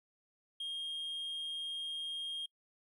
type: tone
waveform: triangle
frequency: 3231 Hz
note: G#7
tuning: 48 cents flat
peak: -35 dBFS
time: 0.6-2.46 s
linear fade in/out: 5 ms
effects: noise-tail reverb RT60 0.1 s tail -25 dB re dry + tanh soft clip ceiling -31 dBFS